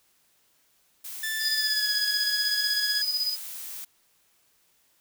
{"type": "noise", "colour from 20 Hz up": "blue", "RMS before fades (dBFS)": -38, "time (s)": [1.04, 3.85], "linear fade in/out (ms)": 10}
{"type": "tone with pitch glide", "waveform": "sawtooth", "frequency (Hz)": [1760, 1674.7], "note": ["A6", "G#6"], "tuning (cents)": [0, 14], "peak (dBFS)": -25, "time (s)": [1.23, 3.02], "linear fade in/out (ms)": 5, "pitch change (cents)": -86, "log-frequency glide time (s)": [1.54, 1.91]}
{"type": "tone with tremolo", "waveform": "sine", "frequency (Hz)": 4978, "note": "D#8", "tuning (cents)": 0, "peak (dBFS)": -23, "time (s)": [1.39, 3.37], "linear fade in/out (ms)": 50, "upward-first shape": "square", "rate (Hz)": 16, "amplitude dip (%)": 50}
{"effects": ["white hiss -66 dBFS RMS until 5 s"]}